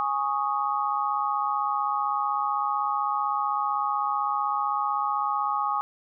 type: chord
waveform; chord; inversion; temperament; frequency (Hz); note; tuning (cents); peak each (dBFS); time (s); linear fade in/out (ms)
sine; Ab suspended fourth; none; equal; 830.6 / 1108.7 / 1244.5; Ab5 / Db6 / Eb6; 0 / 0 / 0; -28; 0-5.81; 0
effects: none